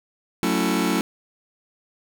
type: chord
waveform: sawtooth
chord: F# minor seventh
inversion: none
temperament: just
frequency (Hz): 185 / 222 / 277.5 / 333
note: F#3 / A3 / C#4 / E4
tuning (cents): 0 / +16 / +2 / +18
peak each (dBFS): -21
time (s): 0.43-1.01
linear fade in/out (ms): 0
effects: none